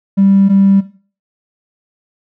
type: tone pair in turn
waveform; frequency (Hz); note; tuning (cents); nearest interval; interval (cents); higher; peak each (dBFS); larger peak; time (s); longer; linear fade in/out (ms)
triangle; 196 / 196; G3 / G3; 0 / 0; unison; 0; neither; -3; neither; 0.17-0.49 / 0.49-0.81; neither; 20
effects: noise-tail reverb RT60 0.4 s tail -18 dB re dry + tanh soft clip ceiling -2 dBFS